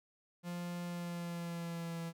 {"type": "tone with pitch glide", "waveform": "45% pulse", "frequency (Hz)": [174.61, 166.92], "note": ["F3", "E3"], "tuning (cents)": [0, 22], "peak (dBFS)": -39, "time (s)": [0.43, 2.13], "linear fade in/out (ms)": 50, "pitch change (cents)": -78, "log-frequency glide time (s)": [0.85, 2.01], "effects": []}